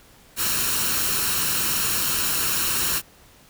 white noise with comb filter, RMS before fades -23 dBFS, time 0.36-3.02 s, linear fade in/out 50 ms, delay 0.72 ms, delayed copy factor +0.55, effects pink hiss -52 dBFS RMS until 3.49 s

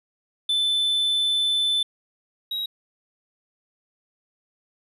triangle tone pair in turn, 3520 / 3831 Hz, A7 / A#7, 0 / +47 cents, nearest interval minor second, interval 147 cents, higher second, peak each -18 / -24 dBFS, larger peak first, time 0.49-1.83 / 2.51-2.66 s, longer first, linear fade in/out 5 ms, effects resampled to 32000 Hz

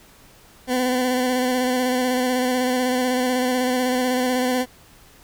20% pulse tone with vibrato, 252.6 Hz, B3, 39 cents sharp, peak -14 dBFS, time 0.67-4.66 s, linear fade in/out 50 ms, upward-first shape square, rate 16 Hz, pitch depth 22 cents each way, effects pink hiss -50 dBFS RMS until 5.23 s

